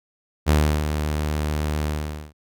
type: tone with ADSR envelope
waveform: sawtooth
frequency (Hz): 75.6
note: D#2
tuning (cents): -49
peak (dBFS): -10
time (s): 0.46-2.33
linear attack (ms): 33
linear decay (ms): 330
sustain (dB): -8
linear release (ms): 470
effects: none